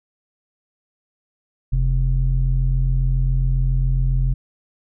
square tone with low-pass filter, 43.65 Hz, F1, in tune, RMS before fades -18 dBFS, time 1.72-4.34 s, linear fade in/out 10 ms, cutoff 110 Hz, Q 7, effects none

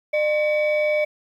sine tone pair together, 604 / 2274 Hz, D5 / C#7, +48 / +44 cents, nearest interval octave + major seventh, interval 2296 cents, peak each -17 / -23 dBFS, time 0.13-1.05 s, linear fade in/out 10 ms, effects tanh soft clip ceiling -14 dBFS + 9-bit

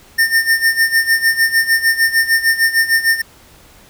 square tone with tremolo, 1813 Hz, A#6, 49 cents flat, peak -9 dBFS, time 0.18-3.22 s, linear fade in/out 10 ms, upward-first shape sine, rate 6.6 Hz, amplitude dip 80%, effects pink hiss -45 dBFS RMS until 3.89 s

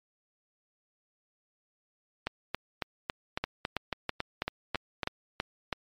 two click trains, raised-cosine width 0.3 ms, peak -14 / -13 dBFS, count 11 / 8, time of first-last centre 2.27-5.032 / 3.44-5.728 s, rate 3.62 / 3.06 Hz, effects MP3 64 kbps

